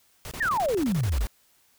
pink noise bursts, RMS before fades -37 dBFS, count 12, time 0.25-1.27 s, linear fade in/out 0 ms, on 63 ms, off 24 ms
sine exponential sweep, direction down, 1930 to 43.58 Hz, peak -22 dBFS, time 0.4-1.26 s, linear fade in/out 10 ms
effects white hiss -63 dBFS RMS until 1.78 s

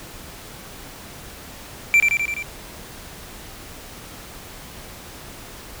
triangle tone with echo, 2349 Hz, D7, in tune, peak -9 dBFS, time 1.94-2 s, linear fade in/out 0 ms, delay 85 ms, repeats 5, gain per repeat -3 dB, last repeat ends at 2.425 s, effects pink hiss -39 dBFS RMS until 5.8 s

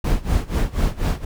brown noise with tremolo, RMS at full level -17 dBFS, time 0.04-1.25 s, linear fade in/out 5 ms, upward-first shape sine, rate 4.1 Hz, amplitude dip 90%, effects none

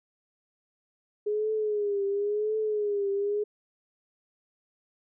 sine tone with vibrato, 415.3 Hz, G#4, in tune, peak -25 dBFS, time 1.26-3.44 s, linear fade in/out 10 ms, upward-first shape triangle, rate 0.95 Hz, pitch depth 88 cents each way, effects none

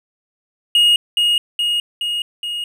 triangle tone with echo, 2869 Hz, F7, 46 cents sharp, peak -8 dBFS, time 0.75-0.96 s, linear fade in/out 2 ms, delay 420 ms, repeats 4, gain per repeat -3 dB, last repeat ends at 2.64 s, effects none

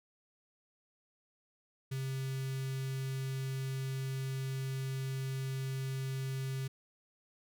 square tone with notch filter, 133.3 Hz, C3, 33 cents sharp, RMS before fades -37 dBFS, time 1.91-6.68 s, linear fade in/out 10 ms, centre 760 Hz, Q 0.52, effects none

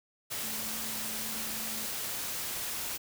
sine tone in noise, 220 Hz, A3, in tune, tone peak -46 dBFS, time 0.42-1.87 s, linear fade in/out 20 ms, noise white, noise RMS -36 dBFS, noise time 0.3-2.98 s, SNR -13 dB, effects none

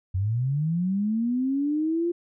sine linear sweep, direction up, 88.9 to 349.8 Hz, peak -22 dBFS, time 0.14-2.12 s, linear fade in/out 10 ms, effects none

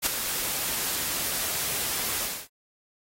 white noise with ADSR envelope, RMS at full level -21 dBFS, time 0.02-2.48 s, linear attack 42 ms, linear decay 12 ms, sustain -8 dB, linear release 250 ms, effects AAC 48 kbps

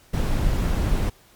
brown noise, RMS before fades -21 dBFS, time 0.13-1.1 s, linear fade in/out 10 ms, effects pink hiss -54 dBFS RMS until 1.35 s + MP3 96 kbps

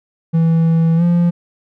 triangle tone with pitch glide, 164.1 to 172.86 Hz, E3 to F3, -8 to -17 cents, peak -8 dBFS, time 0.33-1.31 s, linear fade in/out 20 ms, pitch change +91 cents, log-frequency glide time 0.96-1.03 s, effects none

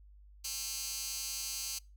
15% pulse tone with high-pass filter, 269.6 Hz, C#4, 48 cents flat, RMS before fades -39 dBFS, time 0.44-1.79 s, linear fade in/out 10 ms, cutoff 5400 Hz, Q 1.5, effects noise-tail reverb RT60 0.3 s tail -25 dB re dry + added 50 Hz sine -54 dBFS peak until 1.96 s

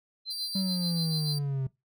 sine tone with tremolo, 4100 Hz, C8, 36 cents flat, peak -31 dBFS, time 0.25-1.37 s, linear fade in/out 50 ms, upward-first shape sine, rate 6.9 Hz, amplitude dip 95%
40% pulse tone, 4696 Hz, D8, 1 cent flat, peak -33 dBFS, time 0.3-1.39 s, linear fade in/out 10 ms
triangle exponential sweep, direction down, 194.3 to 130.81 Hz, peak -25 dBFS, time 0.55-1.67 s, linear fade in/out 5 ms
effects noise-tail reverb RT60 0.2 s tail -21 dB re dry

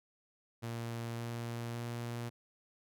sawtooth tone with pitch steps, 116.54 / 117.55 / 118.58 Hz, A#2 / A#2 / A#2, 0 / +15 / +30 cents, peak -34 dBFS, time 0.62-2.3 s, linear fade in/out 20 ms, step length 560 ms, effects none

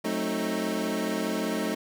25% pulse chord, F# diminished seventh, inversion none, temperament equal with one note detuned, 185 / 220 / 266.4 / 311.1 Hz, F#3 / A3 / C4 / Eb4, 0 / 0 / +31 / 0 cents, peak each -31 / -27 / -31 / -28 dBFS, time 0.04-1.75 s, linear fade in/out 10 ms, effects none

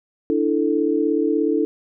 sine chord, D suspended second, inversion none, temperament just, 293.7 / 330.4 / 440.5 Hz, D4 / E4 / A4, 0 / +4 / +2 cents, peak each -21 dBFS, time 0.3-1.65 s, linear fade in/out 0 ms, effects none

